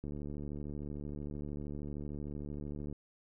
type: click train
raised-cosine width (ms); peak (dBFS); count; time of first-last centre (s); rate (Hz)
3; -30; 212; 0.04-2.926; 73.1
effects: none